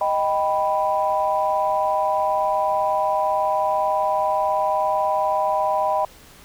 sine chord, Eb augmented, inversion none, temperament equal, 622.3 / 784 / 987.8 Hz, Eb5 / G5 / B5, 0 / 0 / 0 cents, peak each -22 dBFS, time 0.01-6.05 s, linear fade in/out 2 ms, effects tanh soft clip ceiling -8 dBFS + pink hiss -47 dBFS RMS until 6.44 s

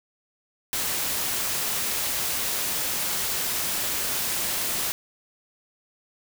white noise, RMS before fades -27 dBFS, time 0.73-4.92 s, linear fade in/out 0 ms, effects none

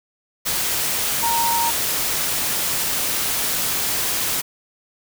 sine tone in noise, 929 Hz, A#5, 6 cents flat, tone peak -19 dBFS, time 1.22-1.71 s, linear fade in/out 20 ms, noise white, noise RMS -22 dBFS, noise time 0.45-4.42 s, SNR 0 dB, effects none

